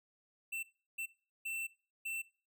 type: tone bursts at uneven times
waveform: square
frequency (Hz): 2683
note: E7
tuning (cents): +30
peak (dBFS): -38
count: 4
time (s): 0.52-0.63 / 0.98-1.06 / 1.45-1.67 / 2.05-2.22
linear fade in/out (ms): 10
effects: noise-tail reverb RT60 0.4 s tail -22 dB re dry